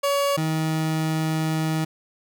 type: tone pair in turn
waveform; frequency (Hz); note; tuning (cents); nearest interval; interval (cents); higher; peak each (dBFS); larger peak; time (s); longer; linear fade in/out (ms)
30% pulse; 564 / 158.27; C#5 / D#3; +30 / +30; octave + minor seventh; 2200; first; -17 / -19; first; 0.03-0.37 / 0.37-1.85; second; 10
effects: none